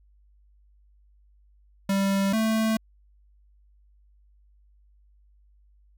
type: tone pair in turn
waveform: square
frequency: 196 / 221 Hz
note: G3 / A3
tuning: 0 / +8 cents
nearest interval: major second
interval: 208 cents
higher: second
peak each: -22 dBFS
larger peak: neither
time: 1.89-2.33 / 2.33-2.77 s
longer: neither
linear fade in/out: 5 ms
effects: added 50 Hz sine -56 dBFS peak until 5.97 s